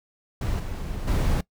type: noise with level steps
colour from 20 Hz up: brown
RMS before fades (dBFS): -26 / -31 / -22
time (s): 0.41-1.41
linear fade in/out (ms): 5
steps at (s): 0.59 / 1.07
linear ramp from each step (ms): 10
effects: noise-tail reverb RT60 0.1 s tail -21 dB re dry